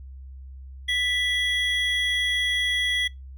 triangle tone pair together, 1975.5 / 3328 Hz, B6 / G#7, 0 / +3 cents, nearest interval major sixth, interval 903 cents, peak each -23 dBFS, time 0.88-3.08 s, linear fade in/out 10 ms, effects noise-tail reverb RT60 0.2 s tail -24 dB re dry + added 66 Hz sine -38 dBFS peak until 3.37 s

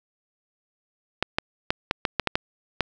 clicks, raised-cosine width 0.3 ms, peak -5 dBFS, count 9, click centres 1.226 / 1.385 / 1.705 / 1.911 / 2.052 / 2.197 / 2.273 / 2.355 / 2.807 s, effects none

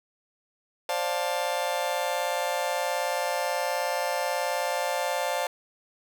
40% pulse chord, D minor seventh, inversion third, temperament just, 528.6 / 587.3 / 704.8 / 881 Hz, C5 / D5 / F5 / A5, +18 / 0 / +16 / +2 cents, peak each -31 dBFS, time 0.89-5.47 s, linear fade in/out 2 ms, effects none

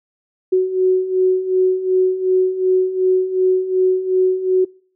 sine beating tone pair, 370 / 372.7 Hz, F#4 / F#4, 0 / +13 cents, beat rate 2.7 Hz, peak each -19 / -14 dBFS, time 0.52-4.65 s, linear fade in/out 10 ms, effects noise-tail reverb RT60 0.5 s tail -26 dB re dry

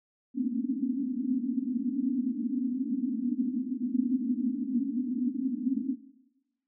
pink band-pass noise, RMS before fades -30 dBFS, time 0.34-5.97 s, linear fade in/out 50 ms, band 230 to 280 Hz, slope 96 dB/octave, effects noise-tail reverb RT60 1.0 s tail -17 dB re dry

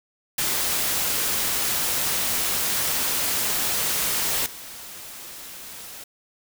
white noise with level steps, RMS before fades -24 / -39 dBFS, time 0.38-6.04 s, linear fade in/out 5 ms, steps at 4.46 s, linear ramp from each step 2 ms, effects none

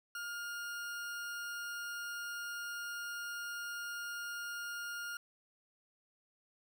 40% pulse tone, 1415 Hz, F6, 22 cents sharp, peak -39 dBFS, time 0.15-5.17 s, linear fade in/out 2 ms, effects none

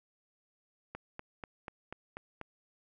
click train, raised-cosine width 0.5 ms, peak -26 dBFS, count 7, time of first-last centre 0.95-2.413 s, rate 4.1 Hz, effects none

